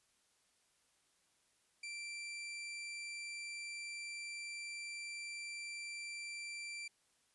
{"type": "tone", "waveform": "sawtooth", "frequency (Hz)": 2350, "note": "D7", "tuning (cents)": 1, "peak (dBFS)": -40, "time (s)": [1.83, 6.88], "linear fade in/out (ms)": 5, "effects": ["white hiss -75 dBFS RMS until 7.34 s", "resampled to 24000 Hz"]}